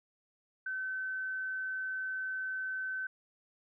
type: tone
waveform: sine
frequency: 1528 Hz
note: G6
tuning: 45 cents flat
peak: -34 dBFS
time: 0.66-3.07 s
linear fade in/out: 5 ms
effects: none